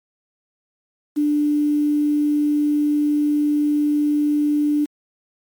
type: tone with quantisation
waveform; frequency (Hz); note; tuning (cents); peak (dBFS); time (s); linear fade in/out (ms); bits
sine; 295.7; D4; +12; -15; 1.16-4.86; 20; 7
effects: MP3 96 kbps